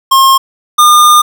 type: tone pair in turn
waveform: square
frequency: 1071 / 1210.9 Hz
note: C6 / D#6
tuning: +40 / -47 cents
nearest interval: major second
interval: 213 cents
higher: second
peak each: -4 / -3 dBFS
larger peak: second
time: 0.11-0.38 / 0.78-1.22 s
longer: second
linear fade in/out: 10 ms
effects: 7-bit